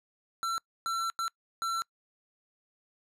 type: tone bursts at uneven times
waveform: square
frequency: 1347 Hz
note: E6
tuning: 37 cents sharp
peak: -30 dBFS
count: 4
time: 0.43-0.58 / 0.86-1.1 / 1.19-1.28 / 1.62-1.82 s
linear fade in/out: 0 ms
effects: noise-tail reverb RT60 0.1 s tail -25 dB re dry + low-pass 10000 Hz 12 dB/octave